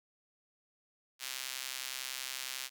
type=tone with high-pass filter; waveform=sawtooth; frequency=130.81 Hz; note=C3; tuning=in tune; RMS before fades=-41 dBFS; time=1.19-2.7 s; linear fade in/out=50 ms; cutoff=2900 Hz; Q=0.74; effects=none